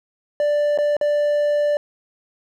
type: tone with dropouts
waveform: triangle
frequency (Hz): 588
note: D5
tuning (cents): +2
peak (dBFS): -14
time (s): 0.4-1.77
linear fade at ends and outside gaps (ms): 1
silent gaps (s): 0.776-0.786 / 0.967-1.012
effects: none